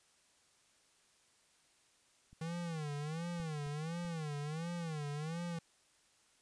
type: clicks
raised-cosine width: 5 ms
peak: -46 / -38 / -44 / -43 dBFS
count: 4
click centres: 2.33 / 3.4 / 3.665 / 4.051 s
type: tone with vibrato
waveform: square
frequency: 158.4 Hz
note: D#3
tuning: 31 cents sharp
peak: -39 dBFS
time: 2.41-5.59 s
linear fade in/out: 5 ms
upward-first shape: sine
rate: 1.4 Hz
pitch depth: 160 cents each way
effects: white hiss -70 dBFS RMS until 6.41 s + resampled to 22050 Hz